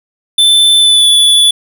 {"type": "tone with pitch glide", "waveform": "square", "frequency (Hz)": [3529, 3448], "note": ["A7", "A7"], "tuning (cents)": [4, -36], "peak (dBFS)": -5, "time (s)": [0.38, 1.51], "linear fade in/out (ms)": 5, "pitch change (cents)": -40, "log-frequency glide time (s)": [0.79, 1.09], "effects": []}